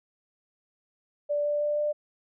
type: tone with pitch steps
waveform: sine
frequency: 585 / 588.4 / 591.8 / 595.2 Hz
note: D5 / D5 / D5 / D5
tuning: -7 / +3 / +13 / +23 cents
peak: -24 dBFS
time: 1.29-1.93 s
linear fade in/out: 20 ms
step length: 160 ms
effects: none